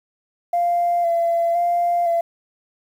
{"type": "tone with vibrato", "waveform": "sine", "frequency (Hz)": 687, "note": "F5", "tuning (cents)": -29, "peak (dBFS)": -15, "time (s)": [0.53, 2.21], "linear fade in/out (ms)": 5, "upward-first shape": "square", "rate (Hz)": 0.98, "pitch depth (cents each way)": 22, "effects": ["tanh soft clip ceiling -12 dBFS", "8-bit"]}